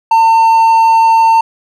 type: tone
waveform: triangle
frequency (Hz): 903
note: A5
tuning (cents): +45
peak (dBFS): -3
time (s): 0.11-1.41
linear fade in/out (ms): 5
effects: none